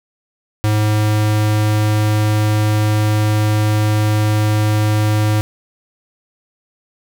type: tone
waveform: square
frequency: 106.5 Hz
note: G#2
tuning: 44 cents sharp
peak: -13 dBFS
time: 0.64-5.41 s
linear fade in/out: 0 ms
effects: none